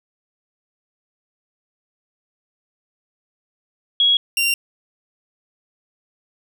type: tone pair in turn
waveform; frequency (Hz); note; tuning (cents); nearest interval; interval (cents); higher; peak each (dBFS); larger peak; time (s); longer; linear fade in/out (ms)
sine / sawtooth; 3322 / 2768; G#7 / F7; 0 / -16; minor third; 316; first; -12 / -13; first; 4-4.17 / 4.37-4.54; neither; 2
effects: none